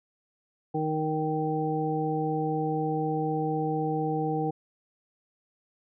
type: harmonic tone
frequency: 155.9 Hz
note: D#3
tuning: 4 cents sharp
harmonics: 1 / 2 / 3 / 5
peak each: -31 / -31 / -31 / -31 dBFS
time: 0.74-4.51 s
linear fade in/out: 10 ms
effects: none